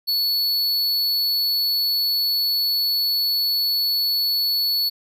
square tone, 4420 Hz, C#8, 6 cents flat, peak -19 dBFS, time 0.07-4.9 s, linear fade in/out 20 ms, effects none

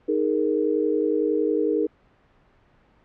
sine chord, D# suspended fourth, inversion none, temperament equal, 311.1 / 415.3 / 466.2 Hz, D#4 / G#4 / A#4, 0 / 0 / 0 cents, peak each -24 dBFS, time 0.08-1.87 s, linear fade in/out 10 ms, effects pink hiss -59 dBFS RMS until 3.04 s + low-pass 2000 Hz 12 dB/octave

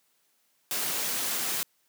white noise, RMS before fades -30 dBFS, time 0.71-1.63 s, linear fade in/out 0 ms, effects white hiss -70 dBFS RMS until 1.88 s + high-pass 150 Hz 12 dB/octave

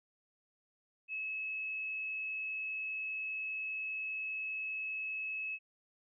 sine tone, 2585 Hz, E7, 34 cents flat, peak -36 dBFS, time 1.08-5.59 s, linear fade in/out 50 ms, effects none

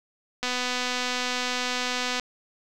click train, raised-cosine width 0.2 ms, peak -11 dBFS, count 441, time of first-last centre 0.43-2.197 s, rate 249 Hz, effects none

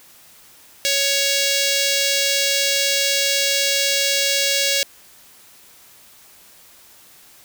5% pulse tone with notch filter, 556 Hz, C#5, 5 cents sharp, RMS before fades -19 dBFS, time 0.85-4.83 s, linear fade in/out 0 ms, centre 1100 Hz, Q 0.75, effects white hiss -48 dBFS RMS until 7.44 s

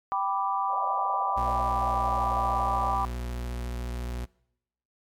sine chord, G major, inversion none, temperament equal, 784 / 987.8 / 1174.7 Hz, G5 / B5 / D6, 0 / 0 / 0 cents, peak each -29 dBFS, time 0.12-3.05 s, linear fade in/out 0 ms
pink band-pass noise, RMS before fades -37 dBFS, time 0.68-2.97 s, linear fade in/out 50 ms, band 530 to 890 Hz, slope 96 dB/octave
40% pulse tone with vibrato, 60.5 Hz, B1, 35 cents flat, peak -30 dBFS, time 1.36-4.26 s, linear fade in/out 20 ms, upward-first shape square, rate 14 Hz, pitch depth 17 cents each way
effects noise-tail reverb RT60 0.8 s tail -24 dB re dry + MP3 96 kbps

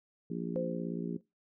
harmonic tone, 58 Hz, A#1, 8 cents flat, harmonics 3 / 4 / 5 / 6 / 7, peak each -37 / -39 / -41 / -43 / -44 dBFS, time 0.3-1.17 s, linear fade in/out 5 ms
sine tone with exponential decay, 516 Hz, C5, 24 cents flat, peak -30 dBFS, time 0.56-1.21 s, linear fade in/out 0 ms, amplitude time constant 140 ms
effects noise-tail reverb RT60 0.2 s tail -18 dB re dry

